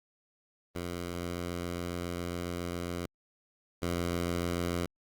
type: tone pair in turn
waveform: 10% pulse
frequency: 87.31 / 86.83 Hz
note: F2 / F2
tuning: 0 / -9 cents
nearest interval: unison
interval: 9 cents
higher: first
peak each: -26 / -22 dBFS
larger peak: second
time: 0.75-3.06 / 3.82-4.86 s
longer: first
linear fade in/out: 5 ms
effects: Opus 32 kbps